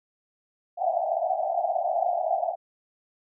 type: band-pass noise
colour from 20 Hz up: white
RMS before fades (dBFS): -26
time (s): 0.77-2.56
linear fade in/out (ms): 50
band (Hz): 640 to 760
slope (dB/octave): 96
effects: none